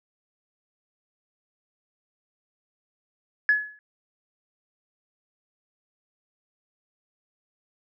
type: tone with exponential decay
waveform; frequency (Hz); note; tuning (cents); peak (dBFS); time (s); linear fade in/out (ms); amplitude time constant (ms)
sine; 1699; G#6; +39; -13; 3.49-3.79; 1; 64
effects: tanh soft clip ceiling -9 dBFS

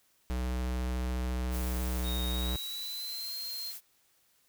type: tone with vibrato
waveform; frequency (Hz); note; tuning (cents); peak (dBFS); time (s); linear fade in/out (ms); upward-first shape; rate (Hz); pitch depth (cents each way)
square; 62.5; B1; +21; -31; 0.3-2.56; 0; sine; 14; 9
type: noise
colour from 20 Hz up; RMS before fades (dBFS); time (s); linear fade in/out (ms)
blue; -43; 1.5-3.81; 50
type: tone with pitch glide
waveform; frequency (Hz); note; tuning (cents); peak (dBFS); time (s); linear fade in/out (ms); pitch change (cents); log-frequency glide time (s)
triangle; 3729 to 4186; A#7 to C8; 0 to 0; -36; 2.03-3.74; 50; +200; 2.25-3.34
effects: white hiss -69 dBFS RMS until 4.48 s

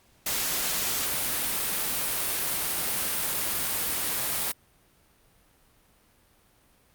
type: noise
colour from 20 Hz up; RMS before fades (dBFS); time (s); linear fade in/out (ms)
white; -28; 0.26-4.52; 5
effects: pink hiss -62 dBFS RMS until 6.94 s + Opus 48 kbps

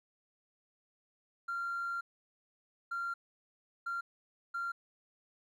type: tone bursts at uneven times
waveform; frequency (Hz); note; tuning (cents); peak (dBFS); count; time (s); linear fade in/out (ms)
triangle; 1383; F6; -17; -31; 4; 1.48-2.01 / 2.91-3.14 / 3.86-4.01 / 4.54-4.72; 10
effects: tanh soft clip ceiling -31 dBFS

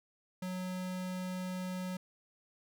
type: tone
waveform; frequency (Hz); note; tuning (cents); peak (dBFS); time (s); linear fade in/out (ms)
square; 183.8; F#3; -11; -37; 0.42-1.97; 5
effects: none

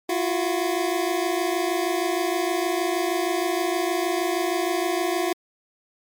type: tone pair together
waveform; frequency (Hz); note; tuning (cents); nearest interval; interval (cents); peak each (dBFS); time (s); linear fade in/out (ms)
25% pulse; 338.1 / 364.5; E4 / F#4; +44 / -26; minor second; 130; -21; 0.09-5.33; 5
effects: MP3 96 kbps

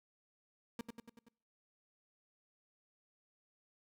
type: tone with echo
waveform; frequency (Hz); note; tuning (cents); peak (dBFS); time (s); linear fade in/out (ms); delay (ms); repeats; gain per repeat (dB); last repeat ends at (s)
35% pulse; 233.1; A#3; 0; -37; 0.79-0.81; 2; 95; 5; -4; 1.285
effects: noise-tail reverb RT60 0.7 s tail -26 dB re dry

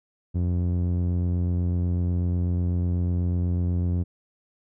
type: tone with low-pass filter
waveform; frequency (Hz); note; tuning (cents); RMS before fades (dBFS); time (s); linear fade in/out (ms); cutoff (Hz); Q
sawtooth; 88.1; F2; +16; -24; 0.34-4.04; 20; 250; 0.65
effects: none

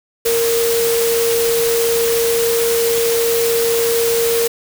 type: tone in noise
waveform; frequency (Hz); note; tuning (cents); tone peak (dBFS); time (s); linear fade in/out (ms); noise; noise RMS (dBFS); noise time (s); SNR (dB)
sine; 463.6; A#4; -10; -14; 0.25-4.48; 10; white; -21; 0.25-4.48; +4
effects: none

